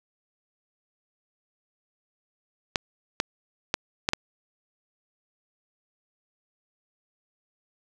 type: clicks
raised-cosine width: 0.2 ms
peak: -5 dBFS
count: 5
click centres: 2.758 / 3.201 / 3.741 / 4.089 / 4.134 s
effects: none